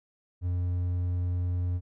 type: tone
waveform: triangle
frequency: 89 Hz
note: F2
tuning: 33 cents sharp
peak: -24 dBFS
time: 0.41-1.81 s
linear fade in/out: 50 ms
effects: none